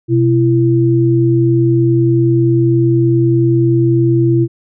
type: tone pair together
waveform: sine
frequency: 126 / 336.4 Hz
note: B2 / E4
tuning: +35 / +35 cents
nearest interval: octave + perfect fourth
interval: 1700 cents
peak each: -11 dBFS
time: 0.08-4.48 s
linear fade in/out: 50 ms
effects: none